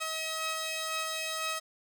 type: tone pair together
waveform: 10% pulse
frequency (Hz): 638 / 1278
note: D#5 / D#6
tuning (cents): +43 / +46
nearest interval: octave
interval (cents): 1203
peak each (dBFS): -27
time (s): 0-1.6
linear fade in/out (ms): 20
effects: none